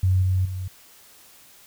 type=tone with level steps; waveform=sine; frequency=93 Hz; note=F#2; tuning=9 cents sharp; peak=-16 / -18 / -27 dBFS; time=0.03-0.68 s; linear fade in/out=5 ms; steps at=0.22 / 0.45 s; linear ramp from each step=5 ms; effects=white hiss -51 dBFS RMS until 1.66 s